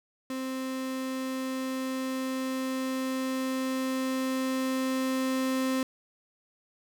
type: tone with level ramp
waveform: 35% pulse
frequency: 261.6 Hz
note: C4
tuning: in tune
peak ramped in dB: -30 to -24 dBFS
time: 0.3-5.83 s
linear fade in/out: 2 ms
effects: none